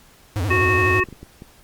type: tone with vibrato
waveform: square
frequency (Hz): 95.3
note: G2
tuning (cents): -48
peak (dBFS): -21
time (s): 0.36-1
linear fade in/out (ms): 0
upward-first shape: sine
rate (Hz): 12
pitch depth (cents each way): 220
type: harmonic tone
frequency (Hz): 367.8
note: F#4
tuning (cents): -10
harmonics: 1 / 3 / 5 / 7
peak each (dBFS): -21 / -22 / -21 / -22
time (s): 0.5-1.04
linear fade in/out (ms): 10
type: clicks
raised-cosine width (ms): 3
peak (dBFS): -24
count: 5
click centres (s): 1.04 / 1.087 / 1.127 / 1.23 / 1.421
effects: pink hiss -51 dBFS RMS until 1.63 s + Opus 48 kbps